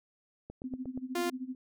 click train, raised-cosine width 2 ms, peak -30 dBFS, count 5, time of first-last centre 0.5-0.976 s, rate 8.41 Hz
sine tone with tremolo, 256.8 Hz, C4, 32 cents flat, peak -33 dBFS, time 0.64-1.55 s, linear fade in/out 2 ms, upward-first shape sine, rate 13 Hz, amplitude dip 85%
sawtooth tone, 349.2 Hz, F4, in tune, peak -26 dBFS, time 1.15-1.3 s, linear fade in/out 5 ms
effects none

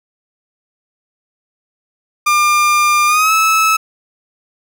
30% pulse tone with pitch glide, 1200 to 1301.1 Hz, D6 to E6, +37 to -23 cents, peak -7 dBFS, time 2.26-3.77 s, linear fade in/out 10 ms, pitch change +140 cents, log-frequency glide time 3.07-3.32 s, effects none

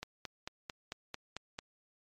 click train, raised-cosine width 0.2 ms, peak -22 dBFS, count 8, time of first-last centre 0.03-1.589 s, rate 4.49 Hz, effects MP3 64 kbps

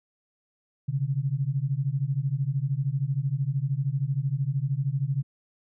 sine beating tone pair, 130.81 / 143.81 Hz, C3 / D3, 0 / -36 cents, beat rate 13 Hz, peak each -27 dBFS, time 0.88-5.23 s, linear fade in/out 10 ms, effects none

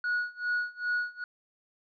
triangle tone with tremolo, 1458 Hz, F#6, 26 cents flat, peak -23 dBFS, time 0.04-1.24 s, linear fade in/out 2 ms, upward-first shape sine, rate 2.5 Hz, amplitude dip 95%, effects tanh soft clip ceiling -19 dBFS + resampled to 11025 Hz

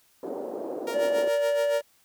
white band-pass noise, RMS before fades -34 dBFS, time 0.23-1.28 s, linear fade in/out 2 ms, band 300 to 570 Hz, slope 24 dB/octave
sawtooth tone with tremolo, 466.2 Hz, A#4, in tune, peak -25 dBFS, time 0.87-1.81 s, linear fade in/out 2 ms, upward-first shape sine, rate 7.1 Hz, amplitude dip 75%
harmonic tone, 578 Hz, D5, 28 cents flat, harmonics 1 / 3 / 5, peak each -22 / -40 / -45 dBFS, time 0.92-1.82 s, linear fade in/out 50 ms
effects white hiss -63 dBFS RMS until 2.04 s

